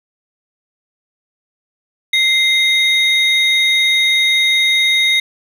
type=tone pair together; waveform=triangle; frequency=2093 / 3734 Hz; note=C7 / A#7; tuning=0 / +2 cents; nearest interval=minor seventh; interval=1002 cents; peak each=-12 dBFS; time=2.13-5.2 s; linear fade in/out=5 ms; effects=none